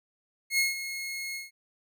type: tone with ADSR envelope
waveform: sawtooth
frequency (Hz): 2164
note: C#7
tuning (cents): -42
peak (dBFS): -18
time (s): 0.5-1.51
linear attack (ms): 84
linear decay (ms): 160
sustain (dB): -12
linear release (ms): 160
effects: none